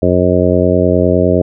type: harmonic tone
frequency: 89.8 Hz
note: F2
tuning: 49 cents sharp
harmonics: 1 / 2 / 3 / 4 / 5 / 6 / 7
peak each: -16 / -16 / -16 / -16 / -16 / -16 / -16 dBFS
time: 0.02-1.42 s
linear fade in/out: 5 ms
effects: none